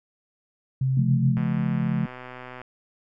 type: tone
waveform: sine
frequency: 131.7 Hz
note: C3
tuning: 12 cents sharp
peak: -20 dBFS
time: 0.81-1.38 s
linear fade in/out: 5 ms
type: chord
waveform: sine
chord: Db augmented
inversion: none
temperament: just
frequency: 138.59 / 173.24 / 216.5 Hz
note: Db3 / F3 / A3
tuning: 0 / -14 / -28 cents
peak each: -26 dBFS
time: 0.97-2.06 s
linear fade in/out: 5 ms
type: click train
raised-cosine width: 0.5 ms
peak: -24 dBFS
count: 158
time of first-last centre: 1.37-2.616 s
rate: 126 Hz
effects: none